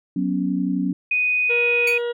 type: chord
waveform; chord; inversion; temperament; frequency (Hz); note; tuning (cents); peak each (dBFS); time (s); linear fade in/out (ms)
sine; F# suspended fourth; none; equal with one note detuned; 185 / 246.1 / 277.2; F#3 / B3 / C#4; 0 / -6 / 0; -23 / -26 / -23; 0.16-0.93; 5
type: tone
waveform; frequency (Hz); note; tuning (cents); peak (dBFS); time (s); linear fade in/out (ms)
sine; 2489; D#7; 0; -17; 1.11-1.98; 5
type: harmonic tone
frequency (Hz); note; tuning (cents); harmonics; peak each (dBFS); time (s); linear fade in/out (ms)
476.8; A#4; +39; 1 / 2 / 3 / 4 / 6 / 7 / 8; -22 / -39 / -36 / -41 / -42 / -42 / -50; 1.49-2.13; 20
type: tone with exponential decay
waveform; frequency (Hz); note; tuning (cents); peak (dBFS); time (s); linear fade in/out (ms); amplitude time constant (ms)
sawtooth; 2269; C#7; +40; -19; 1.87-2.02; 5; 31
effects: none